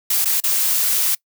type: noise with dropouts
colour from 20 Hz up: blue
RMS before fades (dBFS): -18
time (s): 0.1-1.15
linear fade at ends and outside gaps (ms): 5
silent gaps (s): 0.247-0.255 / 0.403-0.437
effects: noise-tail reverb RT60 0.1 s tail -24 dB re dry